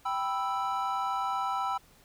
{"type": "chord", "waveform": "triangle", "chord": "E minor", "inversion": "first", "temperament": "equal", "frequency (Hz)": [784, 987.8, 1318.5], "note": ["G5", "B5", "E6"], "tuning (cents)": [0, 0, 0], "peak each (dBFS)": -31, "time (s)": [0.05, 1.78], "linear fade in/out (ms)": 10, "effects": ["pink hiss -60 dBFS RMS until 2.04 s"]}